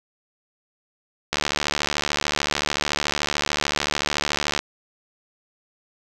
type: click train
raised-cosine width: 0.2 ms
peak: -4 dBFS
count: 241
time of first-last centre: 1.33-4.591 s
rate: 73.6 Hz
effects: none